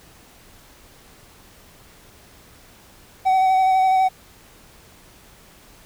triangle tone with vibrato, 756 Hz, F#5, 37 cents sharp, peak -12 dBFS, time 3.25-4.09 s, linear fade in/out 20 ms, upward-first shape sine, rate 12 Hz, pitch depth 17 cents each way, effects pink hiss -49 dBFS RMS until 5.85 s

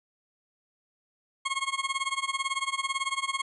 20% pulse tone with tremolo, 1085 Hz, C#6, 37 cents flat, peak -20 dBFS, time 1.45-3.42 s, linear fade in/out 10 ms, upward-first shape sine, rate 18 Hz, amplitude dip 90%, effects resampled to 24000 Hz

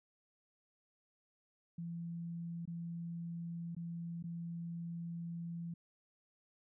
sine tone with dropouts, 169.2 Hz, E3, 45 cents sharp, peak -40 dBFS, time 1.78-5.74 s, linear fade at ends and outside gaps 5 ms, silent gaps 2.655-2.675 / 3.75-3.765 / 4.227-4.239 s, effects none

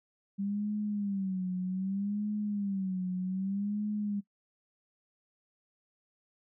sine tone with vibrato, 196 Hz, G3, in tune, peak -30 dBFS, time 0.38-4.21 s, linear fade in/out 20 ms, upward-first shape sine, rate 0.64 Hz, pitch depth 120 cents each way, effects noise-tail reverb RT60 0.1 s tail -20 dB re dry

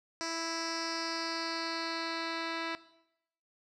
10% pulse tone with low-pass filter sweep, 329.6 Hz, E4, in tune, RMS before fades -36 dBFS, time 0.21-2.75 s, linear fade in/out 0 ms, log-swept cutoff 6000 to 3600 Hz, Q 4.5, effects noise-tail reverb RT60 0.8 s tail -17 dB re dry

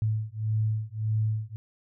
sine beating tone pair, 108 / 109.7 Hz, A2 / A2, -32 / -5 cents, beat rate 1.7 Hz, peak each -28 dBFS, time 0.02-1.56 s, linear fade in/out 0 ms, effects none

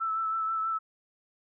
sine tone with vibrato, 1318.5 Hz, E6, in tune, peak -27 dBFS, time 0-0.79 s, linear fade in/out 20 ms, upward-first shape triangle, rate 6.2 Hz, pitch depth 27 cents each way, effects none

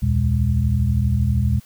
sine tone cluster, 67.3 / 79.8 / 119.5 / 202.6 Hz, C2 / D#2 / A#2 / G#3, +49 / +44 / +43 / -43 cents, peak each -27 / -19 / -19 / -25 dBFS, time 0.02-1.6 s, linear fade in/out 10 ms, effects white hiss -51 dBFS RMS until 1.65 s

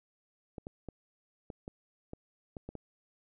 clicks, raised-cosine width 2 ms, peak -28 dBFS, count 9, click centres 0.582 / 0.669 / 0.887 / 1.502 / 1.679 / 2.134 / 2.568 / 2.69 / 2.753 s, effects none

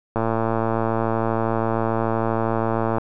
click train, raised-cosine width 1 ms, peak -8 dBFS, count 320, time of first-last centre 0.16-2.983 s, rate 113 Hz, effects none

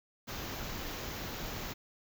pink band-stop noise, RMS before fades -40 dBFS, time 0.27-1.74 s, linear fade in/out 20 ms, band 7100 to 12000 Hz, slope 96 dB/octave, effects none

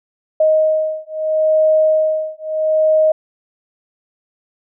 sine beating tone pair, 625 / 625.76 Hz, D#5 / D#5, +8 / +10 cents, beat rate 0.76 Hz, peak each -15 dBFS, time 0.4-3.12 s, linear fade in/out 5 ms, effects none

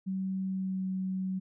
sine tone with pitch glide, 190.1 to 188.13 Hz, F#3 to F#3, +47 to +29 cents, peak -30 dBFS, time 0.06-1.4 s, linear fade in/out 20 ms, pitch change -18 cents, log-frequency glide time 0.44-0.88 s, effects none

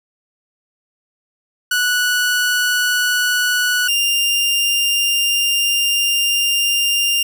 sawtooth tone pair in turn, 1475 / 2797 Hz, F#6 / F7, -6 / +2 cents, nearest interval major seventh, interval 1108 cents, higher second, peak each -11 dBFS, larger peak neither, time 1.71-3.88 / 3.88-7.23 s, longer second, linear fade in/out 5 ms, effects none

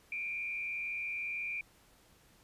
sine tone with frequency modulation, 2382 Hz, D7, 24 cents sharp, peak -35 dBFS, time 0.12-1.61 s, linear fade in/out 2 ms, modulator 106 Hz, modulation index 0.7, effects pink hiss -64 dBFS RMS until 2.43 s + resampled to 32000 Hz

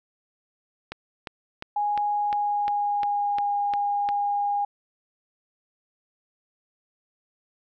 click train, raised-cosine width 0.3 ms, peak -17 dBFS, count 10, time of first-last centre 0.92-4.089 s, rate 2.84 Hz
sine tone with pitch glide, 827 to 814.7 Hz, G#5 to G#5, -8 to -33 cents, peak -22 dBFS, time 1.76-4.65 s, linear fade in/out 5 ms, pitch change -25 cents, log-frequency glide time 2.15-3.53 s
effects none

